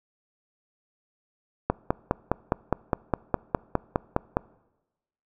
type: click train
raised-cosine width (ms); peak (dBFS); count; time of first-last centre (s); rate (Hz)
1; -7; 14; 1.7-4.369; 4.87
effects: noise-tail reverb RT60 1.0 s tail -23 dB re dry